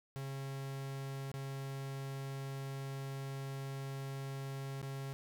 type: tone with dropouts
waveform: 45% pulse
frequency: 136.3 Hz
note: C#3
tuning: 29 cents flat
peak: -40 dBFS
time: 0.16-5.13 s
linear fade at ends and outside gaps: 0 ms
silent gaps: 1.316-1.34 / 4.816-4.828 s
effects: none